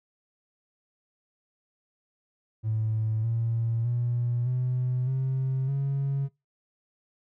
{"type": "tone with pitch steps", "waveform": "triangle", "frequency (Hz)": [109.7, 114.89, 120.32, 126.01, 131.97, 138.21], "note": ["A2", "A#2", "B2", "B2", "C3", "C#3"], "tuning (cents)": [-5, -25, -45, 35, 15, -5], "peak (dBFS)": -21, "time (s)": [2.63, 6.29], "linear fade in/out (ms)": 50, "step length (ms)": 610, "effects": ["noise-tail reverb RT60 0.2 s tail -22 dB re dry", "tanh soft clip ceiling -21 dBFS"]}